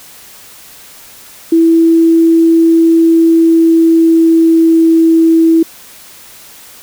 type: tone with pitch glide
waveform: sine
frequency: 329.6 to 327.1 Hz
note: E4 to E4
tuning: 0 to -13 cents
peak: -4 dBFS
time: 1.52-5.63 s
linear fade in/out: 5 ms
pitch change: -13 cents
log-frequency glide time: 3.12-4.99 s
effects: white hiss -36 dBFS RMS until 6.82 s